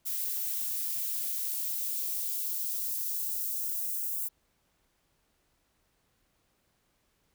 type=noise with high-pass filter sweep; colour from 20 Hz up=violet; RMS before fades=-33 dBFS; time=0.05-4.29 s; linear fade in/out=20 ms; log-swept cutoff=900 to 7900 Hz; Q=0.72; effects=pink hiss -73 dBFS RMS until 7.34 s